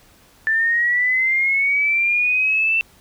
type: linear sweep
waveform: sine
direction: up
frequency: 1760 to 2682 Hz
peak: -15 dBFS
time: 0.47-2.81 s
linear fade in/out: 0 ms
effects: pink hiss -52 dBFS RMS until 3 s